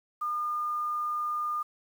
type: tone with quantisation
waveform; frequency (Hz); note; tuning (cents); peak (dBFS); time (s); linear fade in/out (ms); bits
sine; 1212; D#6; -46; -28; 0.21-1.63; 10; 9
effects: none